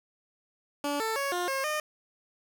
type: tone with pitch steps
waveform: 15% pulse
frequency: 288.2 / 444.1 / 556 / 354.9 / 538 / 609 Hz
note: D4 / A4 / C#5 / F4 / C5 / D#5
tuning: -33 / +16 / +5 / +28 / +48 / -37 cents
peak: -22 dBFS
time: 0.84-1.8 s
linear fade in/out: 2 ms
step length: 160 ms
effects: none